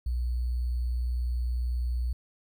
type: tone with sample-and-hold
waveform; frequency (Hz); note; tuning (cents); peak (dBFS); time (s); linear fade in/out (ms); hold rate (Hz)
sine; 60.9; B1; -24; -26; 0.06-2.13; 5; 4410
effects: none